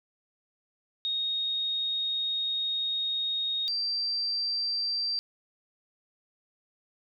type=tone pair in turn; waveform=sine; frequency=3729 / 4698 Hz; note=A#7 / D8; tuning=0 / 0 cents; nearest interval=major third; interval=400 cents; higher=second; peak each=-27 dBFS; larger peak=neither; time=1.05-3.68 / 3.68-5.19 s; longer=first; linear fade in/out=0 ms; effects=none